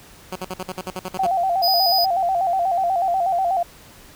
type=tone bursts; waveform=10% pulse; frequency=185 Hz; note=F#3; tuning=in tune; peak=-18 dBFS; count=11; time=0.32-1.268 s; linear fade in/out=2 ms; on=38 ms; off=53 ms
type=tone with vibrato; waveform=sine; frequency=729 Hz; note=F#5; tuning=26 cents flat; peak=-17 dBFS; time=1.19-3.63 s; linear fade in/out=5 ms; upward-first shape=square; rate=8.2 Hz; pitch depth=89 cents each way
type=tone; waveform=square; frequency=4978 Hz; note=D#8; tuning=in tune; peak=-18 dBFS; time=1.62-2.06 s; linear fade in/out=20 ms
effects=pink hiss -46 dBFS RMS until 4.15 s